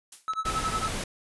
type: noise with exponential decay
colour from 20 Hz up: blue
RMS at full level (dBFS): -38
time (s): 0.12-0.33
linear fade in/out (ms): 5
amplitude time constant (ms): 44
type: tone with tremolo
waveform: triangle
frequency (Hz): 1300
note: E6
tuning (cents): -24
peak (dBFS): -22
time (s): 0.28-0.88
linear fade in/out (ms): 0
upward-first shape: triangle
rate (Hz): 11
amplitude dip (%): 100
type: clicks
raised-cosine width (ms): 0.2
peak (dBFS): -22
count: 2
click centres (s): 0.335 / 0.544
type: noise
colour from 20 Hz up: pink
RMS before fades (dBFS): -32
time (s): 0.45-1.04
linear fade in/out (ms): 5
effects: resampled to 24000 Hz